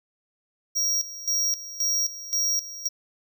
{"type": "tone with tremolo", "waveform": "square", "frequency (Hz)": 5650, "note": "F8", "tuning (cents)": 19, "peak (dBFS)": -22, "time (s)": [0.75, 2.89], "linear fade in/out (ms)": 20, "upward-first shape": "square", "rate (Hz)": 1.9, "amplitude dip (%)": 80, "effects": []}